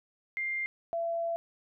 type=tone pair in turn; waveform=sine; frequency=2100 / 673 Hz; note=C7 / E5; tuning=+6 / +36 cents; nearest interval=octave + minor sixth; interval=1970 cents; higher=first; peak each=-30 / -29 dBFS; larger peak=second; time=0.37-0.66 / 0.93-1.36 s; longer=second; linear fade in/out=0 ms; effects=none

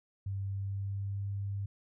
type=tone with pitch glide; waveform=sine; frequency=98 to 99.6 Hz; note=G2 to G2; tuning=0 to +28 cents; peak=-33 dBFS; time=0.26-1.66 s; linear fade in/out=5 ms; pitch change=+28 cents; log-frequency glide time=0.46-1.27 s; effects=none

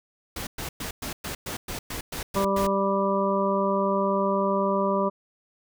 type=noise bursts; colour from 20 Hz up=pink; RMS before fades=-33 dBFS; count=11; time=0.36-2.67 s; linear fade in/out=5 ms; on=110 ms; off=110 ms
type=harmonic tone; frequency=196.4 Hz; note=G3; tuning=4 cents sharp; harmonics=1 / 2 / 3 / 5 / 6; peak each=-27 / -28 / -26 / -28 / -30 dBFS; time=2.35-5.1 s; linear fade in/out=20 ms
effects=none

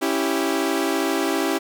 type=chord; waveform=sawtooth; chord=C# diminished; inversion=none; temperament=equal; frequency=277.2 / 329.6 / 392 Hz; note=C#4 / E4 / G4; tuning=0 / 0 / 0 cents; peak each=-21 / -20 / -21 dBFS; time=0.01-1.59 s; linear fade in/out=20 ms; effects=none

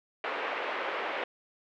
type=band-pass noise; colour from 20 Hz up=pink; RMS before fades=-34 dBFS; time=0.24-1.24 s; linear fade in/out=2 ms; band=420 to 2700 Hz; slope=24 dB/octave; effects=none

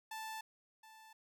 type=tone with echo; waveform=sawtooth; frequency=880 Hz; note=A5; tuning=in tune; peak=-39 dBFS; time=0.11-0.41 s; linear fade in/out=5 ms; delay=720 ms; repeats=1; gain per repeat=-14 dB; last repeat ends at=1.13 s; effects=none

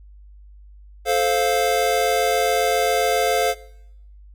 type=chord; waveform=square; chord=F major; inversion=first; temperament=just; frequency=436.5 / 523.8 / 698.5 Hz; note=A4 / C5 / F5; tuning=-14 / +2 / 0 cents; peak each=-23 / -23 / -21 dBFS; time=1.05-3.55 s; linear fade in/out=50 ms; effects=noise-tail reverb RT60 0.8 s tail -21 dB re dry + added 50 Hz sine -42 dBFS peak until 4.34 s

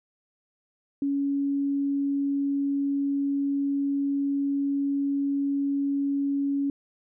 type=tone; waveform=sine; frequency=279.9 Hz; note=C#4; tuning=17 cents sharp; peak=-23 dBFS; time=1.02-6.7 s; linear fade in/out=2 ms; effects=none

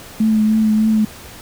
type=tone with vibrato; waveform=sine; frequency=217.3 Hz; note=A3; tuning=21 cents flat; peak=-11 dBFS; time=0.2-1.05 s; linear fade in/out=5 ms; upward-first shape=triangle; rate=3.3 Hz; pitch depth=26 cents each way; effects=pink hiss -37 dBFS RMS until 1.41 s

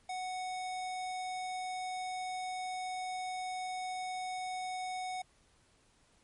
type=tone; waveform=square; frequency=740 Hz; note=F#5; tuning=in tune; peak=-37 dBFS; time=0.09-5.22 s; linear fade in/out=5 ms; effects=pink hiss -68 dBFS RMS until 6.23 s + MP3 48 kbps

